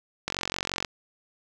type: click train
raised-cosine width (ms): 0.2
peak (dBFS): -10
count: 27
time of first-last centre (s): 0.28-0.848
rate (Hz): 45.8
effects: none